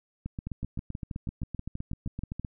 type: two click trains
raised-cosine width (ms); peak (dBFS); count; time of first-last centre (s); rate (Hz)
5; -22 / -22; 13 / 18; 0.47-2.396 / 0.26-2.448; 6.23 / 7.77
effects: none